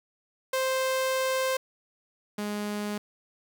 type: tone pair in turn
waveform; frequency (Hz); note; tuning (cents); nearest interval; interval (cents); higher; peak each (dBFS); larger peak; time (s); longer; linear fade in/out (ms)
sawtooth; 523.3 / 207.7; C5 / G#3; 0 / 0; octave + major third; 1600; first; -21 / -26; first; 0.53-1.57 / 2.38-2.98; first; 5
effects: 9-bit